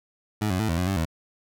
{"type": "tone with pitch steps", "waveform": "20% pulse", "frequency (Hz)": [106.2, 92, 109.7, 83.2, 90.2, 96.9, 81.2], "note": ["G#2", "F#2", "A2", "E2", "F#2", "G2", "E2"], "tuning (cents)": [39, -9, -5, 17, -44, -20, -26], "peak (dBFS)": -18, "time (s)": [0.41, 1.054], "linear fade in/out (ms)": 10, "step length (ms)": 92, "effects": []}